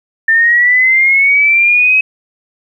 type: linear sweep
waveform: sine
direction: up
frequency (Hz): 1788 to 2556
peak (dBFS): -6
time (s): 0.28-2.01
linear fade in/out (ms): 5
effects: 8-bit